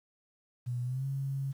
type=tone with pitch glide; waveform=sine; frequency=122.4 to 136.6 Hz; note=B2 to C#3; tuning=-15 to -25 cents; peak=-31 dBFS; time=0.66-1.53 s; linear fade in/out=20 ms; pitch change=+190 cents; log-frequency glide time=0.83-1.06 s; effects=10-bit